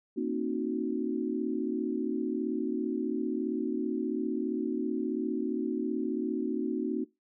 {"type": "chord", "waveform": "sine", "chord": "C half-diminished seventh", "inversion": "third", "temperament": "equal with one note detuned", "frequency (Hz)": [233.1, 268.2, 311.1, 370], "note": ["Bb3", "C4", "Eb4", "Gb4"], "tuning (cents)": [0, 43, 0, 0], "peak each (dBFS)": -34, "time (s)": [0.16, 7.05], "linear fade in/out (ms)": 20, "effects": ["noise-tail reverb RT60 0.2 s tail -20 dB re dry"]}